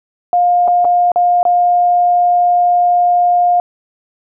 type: tone with dropouts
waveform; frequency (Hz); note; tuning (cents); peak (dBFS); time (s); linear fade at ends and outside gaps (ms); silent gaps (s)
sine; 708; F5; +23; -8; 0.33-3.6; 1; 0.677-0.681 / 0.846-0.851 / 1.118-1.159 / 1.43-1.452
effects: none